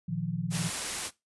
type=chord; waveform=sine; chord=Bb suspended fourth; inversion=none; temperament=equal; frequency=116.54 / 155.56 / 174.61 Hz; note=Bb2 / Eb3 / F3; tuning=0 / 0 / 0 cents; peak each=-38 / -33 / -32 dBFS; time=0.08-0.7 s; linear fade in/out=10 ms
type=noise; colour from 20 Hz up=white; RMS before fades=-33 dBFS; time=0.5-1.11 s; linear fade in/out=50 ms
effects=noise-tail reverb RT60 0.2 s tail -19 dB re dry + resampled to 24000 Hz